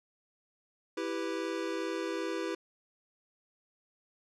square chord, E minor, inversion none, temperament equal, 329.6 / 392 / 493.9 Hz, E4 / G4 / B4, 0 / 0 / 0 cents, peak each -37 / -38 / -39 dBFS, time 0.97-2.55 s, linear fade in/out 5 ms, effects low-pass 6000 Hz 12 dB/octave

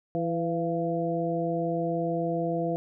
harmonic tone with a mistuned harmonic, 166.7 Hz, E3, 20 cents sharp, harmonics 1 / 2 / 3 / 4, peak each -31 / -31 / -31 / -31 dBFS, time 0.15-2.76 s, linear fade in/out 0 ms, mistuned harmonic 4, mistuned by +41 cents, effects none

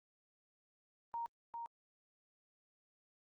sine tone with echo, 932.3 Hz, A#5, in tune, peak -38 dBFS, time 1.14-1.26 s, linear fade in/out 0 ms, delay 400 ms, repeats 1, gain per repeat -4 dB, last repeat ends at 1.66 s, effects Opus 24 kbps

